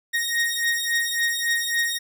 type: beating tone pair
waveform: sawtooth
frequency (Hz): 1864.7 / 1868.3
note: A#6 / A#6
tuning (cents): 0 / +3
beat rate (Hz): 3.6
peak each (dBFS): -21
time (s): 0.13-1.99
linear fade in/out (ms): 20
effects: none